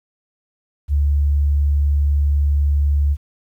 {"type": "tone", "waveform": "sine", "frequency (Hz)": 72, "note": "D2", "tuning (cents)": -34, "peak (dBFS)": -13, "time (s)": [0.88, 3.17], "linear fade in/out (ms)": 50, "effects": ["9-bit"]}